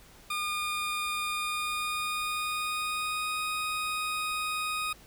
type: tone with pitch glide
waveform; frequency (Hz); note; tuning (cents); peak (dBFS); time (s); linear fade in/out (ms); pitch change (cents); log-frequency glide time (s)
20% pulse; 1215 to 1247.7; D#6 to D#6; -42 to +4; -25; 0.3-4.93; 5; +46; 1.27-3.44
effects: added 50 Hz sine -60 dBFS peak until 5.06 s + pink hiss -55 dBFS RMS until 5.06 s